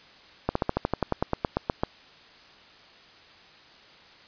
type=slowing click train; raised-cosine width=1 ms; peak=-9 dBFS; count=15; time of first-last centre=0.49-1.835 s; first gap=64 ms; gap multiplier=1.06; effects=white hiss -52 dBFS RMS until 4.27 s + resampled to 11025 Hz